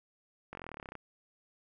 slowing click train, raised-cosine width 0.5 ms, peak -28 dBFS, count 17, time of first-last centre 0.53-0.953 s, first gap 21 ms, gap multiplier 1.03, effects none

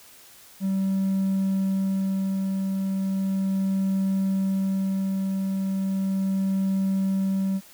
triangle tone with tremolo, 192.7 Hz, G3, 29 cents flat, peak -18 dBFS, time 0.6-7.61 s, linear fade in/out 50 ms, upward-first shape sine, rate 0.36 Hz, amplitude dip 30%, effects tanh soft clip ceiling -15 dBFS + white hiss -50 dBFS RMS until 7.73 s

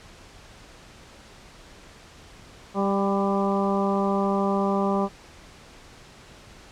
harmonic tone with a mistuned harmonic, 197.2 Hz, G3, 11 cents sharp, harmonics 1 / 2 / 3 / 4 / 5 / 6, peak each -24 / -27 / -29 / -30 / -31 / -32 dBFS, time 2.74-5.09 s, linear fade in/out 50 ms, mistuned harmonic 5, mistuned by +20 cents, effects pink hiss -48 dBFS RMS until 6.71 s + low-pass 7000 Hz 12 dB/octave

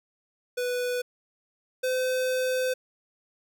square tone pair in turn, 493.9 / 511.6 Hz, B4 / C5, 0 / -39 cents, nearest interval minor second, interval 61 cents, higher second, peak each -27 / -25 dBFS, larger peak second, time 0.57-1.02 / 1.83-2.74 s, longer second, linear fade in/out 10 ms, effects none

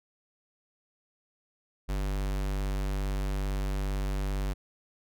square tone, 48.84 Hz, G1, 6 cents flat, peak -29 dBFS, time 1.88-4.54 s, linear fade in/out 20 ms, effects none

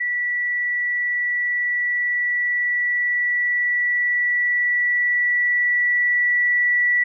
sine tone with level ramp, 1953 Hz, B6, 20 cents flat, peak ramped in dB -20 to -15 dBFS, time 0-7.04 s, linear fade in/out 10 ms, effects none

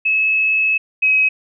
sine tone pair in turn, 2588 / 2546 Hz, E7 / D#7, -32 / +39 cents, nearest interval unison, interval 29 cents, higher first, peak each -13 / -11 dBFS, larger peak second, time 0.05-0.78 / 1.02-1.29 s, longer first, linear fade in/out 10 ms, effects none

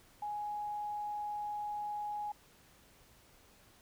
sine tone, 833 Hz, G#5, 5 cents sharp, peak -36 dBFS, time 0.22-2.32 s, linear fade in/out 5 ms, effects pink hiss -63 dBFS RMS until 3.81 s

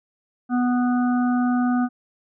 harmonic tone, 246.9 Hz, B3, in tune, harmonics 1 / 3 / 5 / 6, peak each -18 / -28 / -32 / -34 dBFS, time 0.49-1.89 s, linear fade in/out 50 ms, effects none

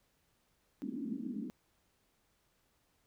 white band-pass noise, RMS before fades -40 dBFS, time 0.82-1.5 s, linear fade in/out 0 ms, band 210 to 290 Hz, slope 48 dB/octave, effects pink hiss -75 dBFS RMS until 3.06 s

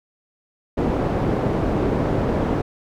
white low-pass noise, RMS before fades -21 dBFS, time 0.77-2.62 s, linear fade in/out 10 ms, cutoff 450 Hz, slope 12 dB/octave, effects none

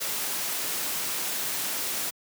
white noise, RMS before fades -30 dBFS, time 0-2.11 s, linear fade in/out 20 ms, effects high-pass 150 Hz 12 dB/octave

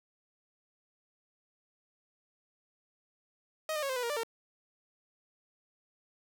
sawtooth tone with pitch steps, 627 / 606 / 551 / 520 / 494.2 / 470.1 / 589 / 457.2 Hz, D#5 / D#5 / C#5 / C5 / B4 / A#4 / D5 / A#4, +13 / -46 / -11 / -11 / +1 / +15 / +5 / -34 cents, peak -28 dBFS, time 3.69-4.234 s, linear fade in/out 2 ms, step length 68 ms, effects none

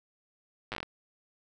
slowing click train, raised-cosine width 0.3 ms, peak -19 dBFS, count 8, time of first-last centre 0.72-0.83 s, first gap 8 ms, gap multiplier 1.22, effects none

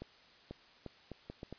accelerating click train, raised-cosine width 2 ms, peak -30 dBFS, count 7, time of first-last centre 0.02-1.526 s, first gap 490 ms, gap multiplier 0.72, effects white hiss -61 dBFS RMS until 1.58 s + resampled to 11025 Hz

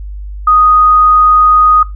sine tone, 1244 Hz, D#6, 1 cent flat, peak -4 dBFS, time 0.47-1.83 s, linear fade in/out 5 ms, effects noise-tail reverb RT60 0.2 s tail -17 dB re dry + added 50 Hz sine -21 dBFS peak until 1.95 s

